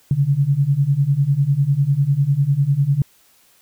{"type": "beating tone pair", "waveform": "sine", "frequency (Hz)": [135.1, 145.1], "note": ["C#3", "D3"], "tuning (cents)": [-44, -21], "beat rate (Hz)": 10, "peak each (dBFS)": [-18, -16], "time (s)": [0.11, 3.02], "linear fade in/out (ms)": 2, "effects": ["white hiss -55 dBFS RMS until 3.61 s"]}